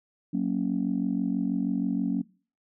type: chord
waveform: sine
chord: F# major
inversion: none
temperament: just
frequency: 185 / 231.2 / 277.5 Hz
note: F#3 / A#3 / C#4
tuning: 0 / -14 / +2 cents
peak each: -28 dBFS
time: 0.33-2.22 s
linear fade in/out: 10 ms
effects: noise-tail reverb RT60 0.4 s tail -23 dB re dry + tanh soft clip ceiling -16 dBFS